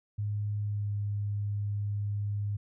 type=tone with pitch glide; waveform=sine; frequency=103.83 to 102.58 Hz; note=G#2 to G#2; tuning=0 to -21 cents; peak=-29 dBFS; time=0.18-2.57 s; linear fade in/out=10 ms; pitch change=-21 cents; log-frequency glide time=0.62-0.91 s; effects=none